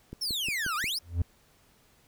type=click train; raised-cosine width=3 ms; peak=-26 dBFS; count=5; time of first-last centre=0.13-0.842 s; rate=5.62 Hz
type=exponential two-way sweep; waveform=40% pulse; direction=down then up; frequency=5588 to 1174.7 to 5588 Hz; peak=-28 dBFS; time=0.21-0.99 s; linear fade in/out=10 ms; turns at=0.76 s
type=tone with exponential growth; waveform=triangle; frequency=85.7 Hz; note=F2; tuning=32 cents flat; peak=-18 dBFS; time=1.02-1.22 s; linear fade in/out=5 ms; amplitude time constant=42 ms
effects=pink hiss -63 dBFS RMS until 2.07 s